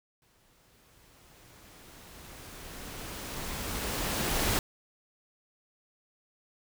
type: noise with exponential growth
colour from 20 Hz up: pink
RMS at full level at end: -27 dBFS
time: 0.22-4.59 s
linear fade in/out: 1 ms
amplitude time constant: 950 ms
effects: none